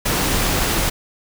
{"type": "noise", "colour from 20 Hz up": "pink", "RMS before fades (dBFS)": -19, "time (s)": [0.05, 0.9], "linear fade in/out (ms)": 10, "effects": []}